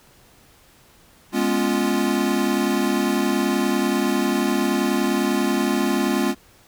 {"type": "chord", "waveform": "square", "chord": "C# dominant seventh", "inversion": "second", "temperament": "equal", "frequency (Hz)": [207.7, 246.9, 277.2, 349.2], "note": ["G#3", "B3", "C#4", "E#4"], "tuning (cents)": [0, 0, 0, 0], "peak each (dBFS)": -25, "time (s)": [1.32, 6.35], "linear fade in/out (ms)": 50, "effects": ["pink hiss -53 dBFS RMS until 6.67 s"]}